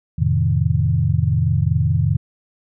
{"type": "chord", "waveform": "sine", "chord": "F dominant seventh", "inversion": "none", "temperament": "equal", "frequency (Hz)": [87.31, 110, 130.81, 155.56], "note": ["F2", "A2", "C3", "Eb3"], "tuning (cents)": [0, 0, 0, 0], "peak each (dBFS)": -20, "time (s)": [0.18, 2.17], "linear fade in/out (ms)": 10, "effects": []}